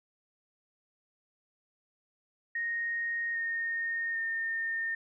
sine tone with pitch steps, 1862 / 1841.7 / 1821.6 Hz, A#6 / A#6 / A#6, -2 / -21 / -40 cents, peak -30 dBFS, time 2.55-4.95 s, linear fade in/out 5 ms, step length 800 ms, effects none

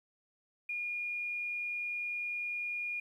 sine tone, 2430 Hz, D#7, 42 cents flat, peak -34 dBFS, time 0.69-3 s, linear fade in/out 5 ms, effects 11-bit

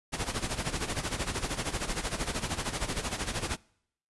pink noise with tremolo, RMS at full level -30 dBFS, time 0.12-3.57 s, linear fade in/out 20 ms, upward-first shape sine, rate 13 Hz, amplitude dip 75%, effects noise-tail reverb RT60 0.7 s tail -25 dB re dry + resampled to 24000 Hz

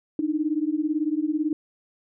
sine beating tone pair, 297.7 / 315.7 Hz, D4 / D#4, +24 / +25 cents, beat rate 18 Hz, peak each -25 dBFS, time 0.19-1.53 s, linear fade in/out 2 ms, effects none

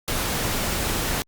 pink noise, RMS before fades -25 dBFS, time 0.08-1.22 s, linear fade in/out 0 ms, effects Opus 48 kbps

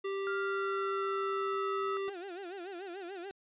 square tone, 392 Hz, G4, in tune, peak -34 dBFS, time 0.04-2.1 s, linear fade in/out 10 ms
sine tone with pitch glide, 1396.9 to 1288.4 Hz, F6 to E6, 0 to -40 cents, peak -35 dBFS, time 0.27-1.97 s, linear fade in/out 0 ms, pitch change -140 cents, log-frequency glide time 0.42-1.71 s
35% pulse tone with vibrato, 370 Hz, F#4, in tune, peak -39 dBFS, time 2.08-3.31 s, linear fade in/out 0 ms, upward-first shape sine, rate 6.9 Hz, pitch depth 150 cents each way
effects resampled to 8000 Hz

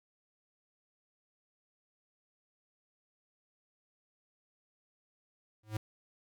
square tone with exponential growth, 107.7 Hz, A2, 37 cents flat, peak -30 dBFS, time 5.63-5.77 s, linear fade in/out 5 ms, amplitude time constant 29 ms, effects none

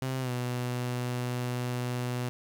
sawtooth tone with pitch glide, 130.81 to 123.61 Hz, C3 to B2, 0 to +2 cents, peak -26 dBFS, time 0.02-2.29 s, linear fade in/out 0 ms, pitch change -98 cents, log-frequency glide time 0.2-0.31 s, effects 9-bit

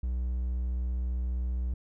triangle tone with vibrato, 61.74 Hz, B1, in tune, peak -26 dBFS, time 0.03-1.74 s, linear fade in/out 5 ms, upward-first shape sine, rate 15 Hz, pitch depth 8 cents each way, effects none

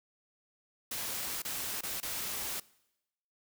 white noise with dropouts, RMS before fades -37 dBFS, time 0.91-2.6 s, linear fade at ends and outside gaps 5 ms, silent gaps 1.421-1.449 / 1.81-1.833 / 2.003-2.028 s, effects noise-tail reverb RT60 0.9 s tail -22 dB re dry

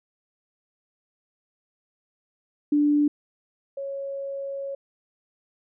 sine tone pair in turn, 293.7 / 552 Hz, D4 / C#5, 0 / -7 cents, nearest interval major seventh, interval 1093 cents, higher second, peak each -17 / -29 dBFS, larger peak first, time 2.72-3.08 / 3.77-4.75 s, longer second, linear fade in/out 5 ms, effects none

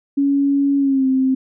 sine tone with pitch glide, 279.8 to 262.6 Hz, C#4 to C4, +16 to +6 cents, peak -13 dBFS, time 0.17-1.35 s, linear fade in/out 10 ms, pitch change -110 cents, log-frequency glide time 0.78-1.07 s, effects none

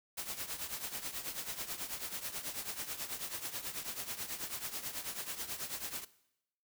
white noise with tremolo, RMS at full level -38 dBFS, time 0.17-6.05 s, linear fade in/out 10 ms, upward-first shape triangle, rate 9.2 Hz, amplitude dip 80%, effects noise-tail reverb RT60 0.8 s tail -18 dB re dry

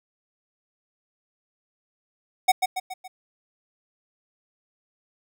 square tone with echo, 745 Hz, F#5, 12 cents sharp, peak -14 dBFS, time 2.48-2.52 s, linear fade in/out 10 ms, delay 140 ms, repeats 4, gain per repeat -6 dB, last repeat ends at 3.08 s, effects none

